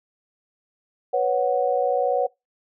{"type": "chord", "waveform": "sine", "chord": "B suspended second", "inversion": "none", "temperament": "equal", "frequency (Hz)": [493.9, 554.4, 740], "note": ["B4", "C#5", "F#5"], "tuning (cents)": [0, 0, 0], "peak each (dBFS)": -23, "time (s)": [1.13, 2.27], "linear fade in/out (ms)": 10, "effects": ["noise-tail reverb RT60 0.2 s tail -24 dB re dry"]}